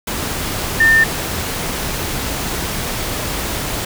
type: tone in noise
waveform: sine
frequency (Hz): 1800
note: A6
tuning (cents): +39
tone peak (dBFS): -8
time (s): 0.8-1.04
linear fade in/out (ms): 5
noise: pink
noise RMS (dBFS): -22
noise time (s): 0.07-3.85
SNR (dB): +11
effects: none